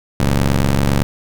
20% pulse ring-modulated tone, 69.7 Hz, C#2, 10 cents sharp, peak -5 dBFS, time 0.2-1.03 s, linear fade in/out 0 ms, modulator 58.9 Hz, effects none

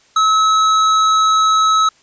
sine tone with tanh clipping, 1292 Hz, E6, 35 cents flat, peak -12 dBFS, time 0.16-1.89 s, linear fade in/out 5 ms, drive 17 dB, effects white hiss -52 dBFS RMS until 2.02 s + resampled to 16000 Hz

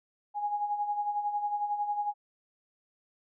sine tone with tremolo, 827 Hz, G#5, 8 cents flat, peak -26 dBFS, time 0.34-2.14 s, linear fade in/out 50 ms, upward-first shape sine, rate 11 Hz, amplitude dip 60%, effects none

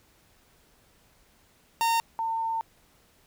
45% pulse / sine tone pair in turn, 917 / 903.9 Hz, A#5 / A5, -29 / +46 cents, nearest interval unison, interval 25 cents, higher first, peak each -22 / -26 dBFS, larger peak first, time 1.81-2 / 2.19-2.61 s, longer second, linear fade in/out 0 ms, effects pink hiss -62 dBFS RMS until 3.26 s

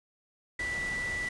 sine tone in noise, 1967 Hz, B6, 7 cents flat, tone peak -31 dBFS, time 0.59-1.29 s, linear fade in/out 5 ms, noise pink, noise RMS -41 dBFS, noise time 0.59-1.29 s, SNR +7 dB, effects resampled to 22050 Hz

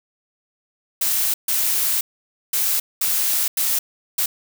blue noise bursts at uneven times, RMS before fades -20 dBFS, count 6, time 1.01-1.34 / 1.48-2.01 / 2.53-2.8 / 3.01-3.48 / 3.57-3.79 / 4.18-4.26 s, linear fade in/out 5 ms, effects none

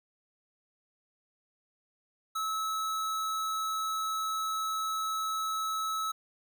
square tone, 1298 Hz, E6, 27 cents flat, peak -31 dBFS, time 2.35-6.12 s, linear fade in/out 10 ms, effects none

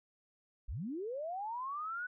sine linear sweep, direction up, 32.7 to 1500 Hz, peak -37 dBFS, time 0.68-2.07 s, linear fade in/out 10 ms, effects none

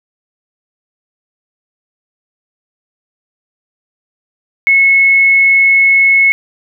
sine tone, 2189 Hz, C#7, 22 cents flat, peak -5 dBFS, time 4.67-6.32 s, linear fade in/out 0 ms, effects none

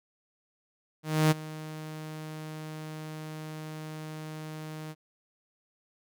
sawtooth tone with ADSR envelope, 155.56 Hz, D#3, in tune, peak -15 dBFS, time 1.03-4.95 s, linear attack 280 ms, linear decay 21 ms, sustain -19 dB, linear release 43 ms, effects none

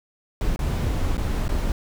brown noise with dropouts, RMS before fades -23 dBFS, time 0.41-1.72 s, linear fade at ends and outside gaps 1 ms, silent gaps 0.561-0.591 / 1.17-1.179 / 1.481-1.491 s, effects none

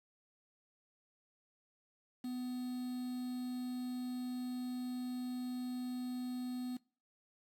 triangle tone with quantisation, 250 Hz, B3, 21 cents sharp, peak -36 dBFS, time 2.24-6.77 s, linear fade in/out 5 ms, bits 9, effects noise-tail reverb RT60 0.4 s tail -24 dB re dry + AAC 64 kbps

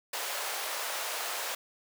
pink high-pass noise, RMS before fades -35 dBFS, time 0.13-1.55 s, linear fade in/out 5 ms, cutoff 560 Hz, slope 24 dB/octave, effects none

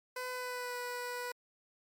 15% pulse tone with pitch glide, 504 to 490.8 Hz, B4 to B4, +35 to -11 cents, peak -31 dBFS, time 0.16-1.32 s, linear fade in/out 5 ms, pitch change -46 cents, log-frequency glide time 0.3-0.77 s, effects MP3 96 kbps

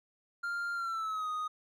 triangle tone with pitch glide, 1396.9 to 1244.5 Hz, F6 to D#6, 0 to 0 cents, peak -31 dBFS, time 0.43-1.48 s, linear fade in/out 10 ms, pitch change -200 cents, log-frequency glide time 0.74-1.29 s, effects none

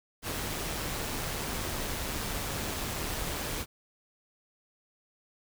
pink noise with amplitude modulation, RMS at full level -33 dBFS, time 0.22-3.66 s, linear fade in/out 50 ms, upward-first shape sine, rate 151 Hz, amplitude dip 30%, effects none

